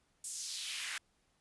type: noise with high-pass filter sweep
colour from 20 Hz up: pink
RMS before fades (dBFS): -41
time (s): 0.24-0.98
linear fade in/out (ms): 2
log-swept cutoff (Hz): 8200 to 1600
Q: 2.1
effects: pink hiss -75 dBFS RMS until 1.4 s + resampled to 24000 Hz